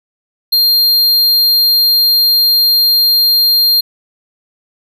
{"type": "tone", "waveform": "square", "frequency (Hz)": 4200, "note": "C8", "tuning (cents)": 6, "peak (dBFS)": -8, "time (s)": [0.52, 3.81], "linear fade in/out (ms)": 10, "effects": []}